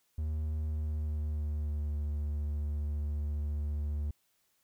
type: tone with pitch glide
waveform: triangle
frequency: 77 to 73.78 Hz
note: D#2 to D2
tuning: -17 to +9 cents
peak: -29 dBFS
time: 0.18-4.11 s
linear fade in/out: 5 ms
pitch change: -74 cents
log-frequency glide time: 0.64-1.96 s
effects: white hiss -74 dBFS RMS until 4.63 s